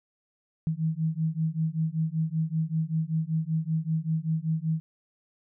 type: beating tone pair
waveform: sine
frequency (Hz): 157.4 / 162.6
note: D#3 / E3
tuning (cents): +20 / -23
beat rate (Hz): 5.2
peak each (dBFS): -28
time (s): 0.67-4.8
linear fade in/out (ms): 0
effects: none